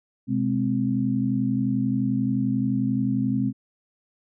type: tone cluster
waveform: sine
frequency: 126.4 / 209.4 / 260.8 Hz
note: B2 / G#3 / C4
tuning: +41 / +15 / -5 cents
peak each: -27 / -25 / -24 dBFS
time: 0.27-3.53 s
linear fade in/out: 50 ms
effects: none